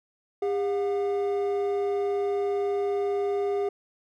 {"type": "tone pair together", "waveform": "triangle", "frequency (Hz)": [402.6, 720.3], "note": ["G4", "F#5"], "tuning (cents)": [46, -47], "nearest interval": "minor seventh", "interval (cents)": 1007, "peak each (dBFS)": [-22, -31], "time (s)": [0.42, 3.69], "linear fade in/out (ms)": 5, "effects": ["tanh soft clip ceiling -16 dBFS"]}